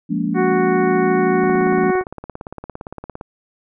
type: chord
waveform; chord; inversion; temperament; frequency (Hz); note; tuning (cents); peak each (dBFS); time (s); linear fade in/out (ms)
sine; Bb dominant seventh; second; equal with one note detuned; 174.61 / 207.7 / 233.1 / 286.6; F3 / Ab3 / Bb3 / D4; 0 / 0 / 0 / -42; -23; 0.09-1.92; 20
type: harmonic tone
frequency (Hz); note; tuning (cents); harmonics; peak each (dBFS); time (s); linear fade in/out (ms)
370; F#4; 0; 1 / 2 / 3 / 4 / 5 / 6; -16 / -22 / -26 / -28 / -30 / -32; 0.34-2.04; 50
type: click train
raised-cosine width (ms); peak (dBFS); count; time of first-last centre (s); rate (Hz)
1; -17; 32; 1.44-3.211; 17.5
effects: none